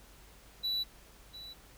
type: tone with echo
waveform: triangle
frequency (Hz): 3947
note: B7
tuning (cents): -2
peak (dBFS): -29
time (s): 0.63-0.84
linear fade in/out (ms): 20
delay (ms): 700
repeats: 1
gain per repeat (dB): -14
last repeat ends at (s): 1.54
effects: added 50 Hz sine -58 dBFS peak until 1.77 s + pink hiss -58 dBFS RMS until 1.77 s